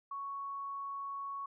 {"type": "tone", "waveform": "sine", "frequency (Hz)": 1111, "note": "C#6", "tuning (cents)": 4, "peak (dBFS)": -38, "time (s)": [0.11, 1.46], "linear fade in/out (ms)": 5, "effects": []}